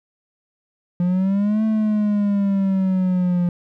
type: exponential two-way sweep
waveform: triangle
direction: up then down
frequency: 174.61 to 220 to 174.61 Hz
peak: -14 dBFS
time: 1-3.49 s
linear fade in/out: 2 ms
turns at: 1.64 s
effects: none